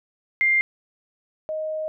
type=tone pair in turn; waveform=sine; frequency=2100 / 624.3 Hz; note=C7 / D#5; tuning=+6 / +6 cents; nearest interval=octave + major sixth; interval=2100 cents; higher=first; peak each=-16 / -25 dBFS; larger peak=first; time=0.41-0.61 / 1.49-1.88 s; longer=second; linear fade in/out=0 ms; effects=none